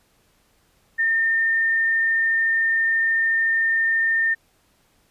sine tone, 1813 Hz, A#6, 49 cents flat, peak -17 dBFS, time 0.98-4.35 s, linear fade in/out 20 ms, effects pink hiss -62 dBFS RMS until 5.1 s + resampled to 32000 Hz

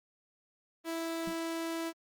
sawtooth tone, 329.6 Hz, E4, in tune, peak -30 dBFS, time 0.84-1.93 s, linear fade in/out 50 ms
sine tone with exponential decay, 185.1 Hz, F#3, 1 cent sharp, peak -35 dBFS, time 1.27-1.36 s, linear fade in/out 5 ms, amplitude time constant 19 ms
effects Opus 24 kbps

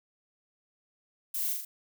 violet noise with echo, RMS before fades -33 dBFS, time 1.34-1.53 s, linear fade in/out 5 ms, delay 40 ms, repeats 3, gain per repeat -3 dB, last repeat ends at 1.65 s, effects none

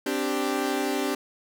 sawtooth chord, C suspended second, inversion none, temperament equal, 261.6 / 293.7 / 392 Hz, C4 / D4 / G4, 0 / 0 / 0 cents, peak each -26 / -25 / -25 dBFS, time 0.06-1.15 s, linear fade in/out 5 ms, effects none

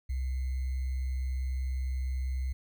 sine tone with sample-and-hold, 64.7 Hz, C2, 19 cents flat, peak -29 dBFS, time 0.09-2.53 s, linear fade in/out 10 ms, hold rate 2100 Hz, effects none

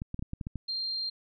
clicks, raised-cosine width 5 ms, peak -22 dBFS, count 8, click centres 0.019 / 0.144 / 0.193 / 0.225 / 0.334 / 0.412 / 0.469 / 0.557 s
sine tone, 4186 Hz, C8, in tune, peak -30 dBFS, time 0.68-1.1 s, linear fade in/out 10 ms
effects MP3 48 kbps

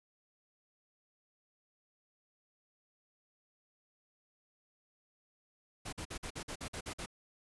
pink noise bursts, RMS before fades -42 dBFS, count 10, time 5.85-7.061 s, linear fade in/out 10 ms, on 77 ms, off 49 ms, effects resampled to 24000 Hz

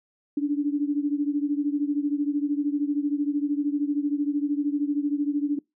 sine beating tone pair, 286.3 / 299.3 Hz, D4 / D4, -44 / +33 cents, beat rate 13 Hz, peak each -24 / -27 dBFS, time 0.37-5.59 s, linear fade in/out 5 ms, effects noise-tail reverb RT60 0.2 s tail -25 dB re dry

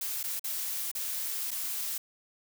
blue noise with dropouts, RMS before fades -34 dBFS, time 0.01-1.98 s, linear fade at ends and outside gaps 5 ms, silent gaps 0.231-0.238 / 0.395-0.441 / 0.915-0.95 / 1.508-1.513 s, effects none

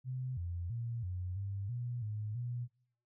sine tone with pitch steps, 128.2 / 86.8 / 117.1 / 90.7 / 98.8 / 121.3 / 106.5 / 121.4 Hz, C3 / F2 / A#2 / F#2 / G2 / B2 / G#2 / B2, -35 / -10 / +8 / -34 / +14 / -31 / +44 / -29 cents, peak -36 dBFS, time 0.04-2.68 s, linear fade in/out 50 ms, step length 330 ms, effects noise-tail reverb RT60 0.6 s tail -23 dB re dry

